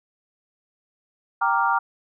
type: chord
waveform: sine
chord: G minor seventh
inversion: none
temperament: equal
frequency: 784 / 932.3 / 1174.7 / 1396.9 Hz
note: G5 / Bb5 / D6 / F6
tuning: 0 / 0 / 0 / 0 cents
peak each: -25 / -22 / -24 / -24 dBFS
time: 1.41-1.79 s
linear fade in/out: 10 ms
effects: none